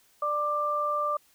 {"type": "tone pair together", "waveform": "sine", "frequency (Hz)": [592, 1184], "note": ["D5", "D6"], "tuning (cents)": [14, 14], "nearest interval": "octave", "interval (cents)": 1200, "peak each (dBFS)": [-31, -26], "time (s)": [0.22, 1.17], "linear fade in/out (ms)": 5, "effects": ["white hiss -63 dBFS RMS until 1.34 s"]}